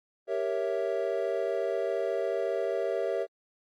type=chord; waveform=triangle; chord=G diminished seventh; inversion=none; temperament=equal; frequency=392 / 466.2 / 554.4 / 659.3 Hz; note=G4 / Bb4 / Db5 / Fb5; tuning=0 / 0 / 0 / 0 cents; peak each=-31 dBFS; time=0.27-3.27 s; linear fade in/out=50 ms; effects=AAC 64 kbps